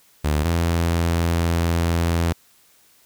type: tone pair in turn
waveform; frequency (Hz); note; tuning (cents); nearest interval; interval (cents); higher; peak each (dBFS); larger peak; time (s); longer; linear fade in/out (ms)
sawtooth; 75 / 84.3; D2 / E2; +37 / +39; major second; 202; second; -14; neither; 0.24-0.44 / 0.44-2.33; second; 10
effects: white hiss -56 dBFS RMS until 3.05 s